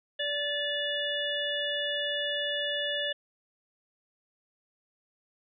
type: harmonic tone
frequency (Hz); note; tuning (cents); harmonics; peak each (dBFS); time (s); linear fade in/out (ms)
581; D5; -19; 1 / 3 / 5 / 6; -34 / -34 / -34 / -34; 0.19-3.13; 10
effects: none